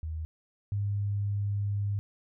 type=tone pair in turn; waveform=sine; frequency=79.3 / 101.53 Hz; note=D#2 / G#2; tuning=+33 / -39 cents; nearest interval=major third; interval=428 cents; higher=second; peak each=-32 / -27 dBFS; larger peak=second; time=0.03-0.25 / 0.72-1.99 s; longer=second; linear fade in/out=0 ms; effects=none